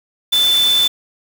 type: tone in noise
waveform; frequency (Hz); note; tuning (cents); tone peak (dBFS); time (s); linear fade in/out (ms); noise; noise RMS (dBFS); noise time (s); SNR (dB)
sine; 3520; A7; 0; -11; 0.32-0.88; 10; white; -24; 0.32-0.88; +10
effects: none